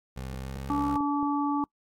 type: tone with pitch glide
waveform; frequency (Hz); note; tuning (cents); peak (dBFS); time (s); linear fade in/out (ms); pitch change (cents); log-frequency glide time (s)
20% pulse; 65.41 to 67.56; C2 to C#2; 0 to -44; -30; 0.16-0.97; 10; +56; 0.38-0.61
type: click train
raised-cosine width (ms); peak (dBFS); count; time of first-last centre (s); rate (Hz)
2; -29; 5; 0.34-1.229; 4.5
type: harmonic tone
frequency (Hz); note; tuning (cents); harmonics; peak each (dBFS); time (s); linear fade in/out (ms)
287.8; D4; -35; 1 / 3 / 4; -26 / -31 / -32; 0.7-1.64; 0
effects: noise-tail reverb RT60 0.1 s tail -26 dB re dry + AAC 64 kbps